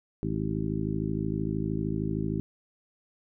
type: harmonic tone with a mistuned harmonic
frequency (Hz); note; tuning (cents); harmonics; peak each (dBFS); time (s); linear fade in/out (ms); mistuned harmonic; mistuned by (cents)
53.1; G#1; +39; 1 / 2 / 3 / 4 / 5 / 6 / 7; -38 / -35 / -32 / -34 / -36 / -35 / -38; 0.23-2.4; 0; 7; +71
effects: none